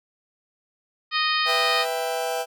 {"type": "harmonic tone", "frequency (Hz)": 620, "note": "D#5", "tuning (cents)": -6, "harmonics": [2, 3, 4, 5, 6, 7, 8], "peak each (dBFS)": [-25, -27, -28, -29, -30, -30, -31], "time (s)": [1.11, 1.86], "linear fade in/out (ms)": 50}
{"type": "chord", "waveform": "40% pulse", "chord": "E minor", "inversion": "second", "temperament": "just", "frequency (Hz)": [494.4, 659.3, 791.1], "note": ["B4", "E5", "G5"], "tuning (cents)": [2, 0, 16], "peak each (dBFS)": -28, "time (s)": [1.45, 2.46], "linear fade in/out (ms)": 50}
{"effects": []}